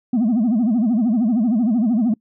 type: tone with vibrato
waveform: sine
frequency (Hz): 229.3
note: A#3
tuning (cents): -28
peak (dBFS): -12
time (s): 0.13-2.14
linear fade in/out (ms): 5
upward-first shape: sine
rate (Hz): 13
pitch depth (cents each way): 190
effects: noise-tail reverb RT60 0.1 s tail -25 dB re dry + tanh soft clip ceiling -13 dBFS

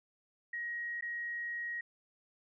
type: tone with dropouts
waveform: sine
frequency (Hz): 1890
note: A#6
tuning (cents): +23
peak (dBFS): -36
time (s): 0.53-1.81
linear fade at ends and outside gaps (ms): 5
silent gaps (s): 1.01-1.023
effects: none

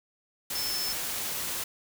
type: tone in noise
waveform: sine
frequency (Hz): 5274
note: E8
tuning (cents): 0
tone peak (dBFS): -31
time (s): 0.55-0.93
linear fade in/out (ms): 5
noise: white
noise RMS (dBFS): -33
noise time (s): 0.5-1.64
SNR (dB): -1
effects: none

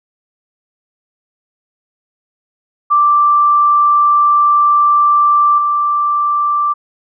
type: tone with level steps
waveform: sine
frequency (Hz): 1174.7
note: D6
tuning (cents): 0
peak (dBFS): -7 / -11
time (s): 2.9-6.74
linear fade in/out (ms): 20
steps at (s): 5.58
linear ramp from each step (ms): 2
effects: none

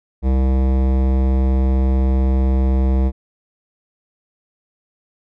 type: tone with hard clipping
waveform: sine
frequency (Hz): 65.41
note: C2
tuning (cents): 0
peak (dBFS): -15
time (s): 0.22-3.12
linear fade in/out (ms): 50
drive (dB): 17
effects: none

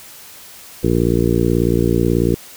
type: harmonic tone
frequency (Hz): 58.27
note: A#1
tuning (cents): 0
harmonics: 1 / 2 / 3 / 4 / 5 / 6 / 7 / 8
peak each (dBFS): -22 / -20 / -20 / -23 / -21 / -19 / -22 / -24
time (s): 0.83-2.35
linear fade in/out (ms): 10
effects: white hiss -39 dBFS RMS until 2.56 s

